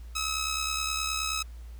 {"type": "tone with amplitude modulation", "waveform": "10% pulse", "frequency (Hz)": 1284, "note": "E6", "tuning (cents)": -46, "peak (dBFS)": -18, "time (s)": [0.15, 1.43], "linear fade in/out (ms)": 10, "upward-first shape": "sine", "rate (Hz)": 69.5, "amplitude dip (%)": 55, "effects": ["added 58 Hz sine -40 dBFS peak until 1.79 s", "pink hiss -60 dBFS RMS until 1.79 s"]}